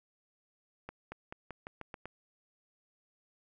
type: accelerating click train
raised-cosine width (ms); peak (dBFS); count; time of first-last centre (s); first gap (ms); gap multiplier
0.5; -27; 8; 0.89-2.056; 230; 0.89
effects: none